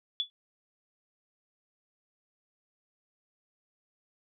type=tone with exponential decay; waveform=sine; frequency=3435 Hz; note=A7; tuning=42 cents flat; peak=-23 dBFS; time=0.2-0.3 s; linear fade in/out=0 ms; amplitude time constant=20 ms; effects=none